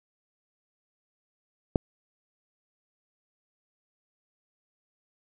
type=click; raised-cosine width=2 ms; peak=-8 dBFS; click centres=1.758 s; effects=none